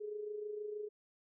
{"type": "tone with amplitude modulation", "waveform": "sine", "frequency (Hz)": 420, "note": "G#4", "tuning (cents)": 19, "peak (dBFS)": -37, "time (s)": [0, 0.89], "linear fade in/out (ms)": 20, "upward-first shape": "sine", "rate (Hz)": 26.4, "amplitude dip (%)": 55, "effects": []}